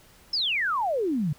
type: exponential sweep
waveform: sine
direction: down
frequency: 5360 to 137.7 Hz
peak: -23 dBFS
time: 0.33-1.33 s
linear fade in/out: 5 ms
effects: pink hiss -55 dBFS RMS until 1.38 s